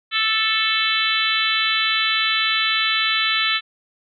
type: harmonic tone with a mistuned harmonic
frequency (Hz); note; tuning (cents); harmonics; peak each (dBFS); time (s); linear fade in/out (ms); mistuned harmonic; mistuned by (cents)
440; A4; 0; 3 / 4 / 5 / 6 / 7 / 8 / 9; -25 / -25 / -25 / -25 / -25 / -25 / -25; 0.11-3.61; 50; 8; -28
effects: none